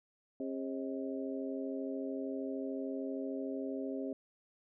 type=harmonic tone with a mistuned harmonic; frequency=134.6 Hz; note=C3; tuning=49 cents sharp; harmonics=2 / 3 / 4 / 5; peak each=-38 / -42 / -44 / -46 dBFS; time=0.4-4.13 s; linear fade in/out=2 ms; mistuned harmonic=5; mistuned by=-110 cents; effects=none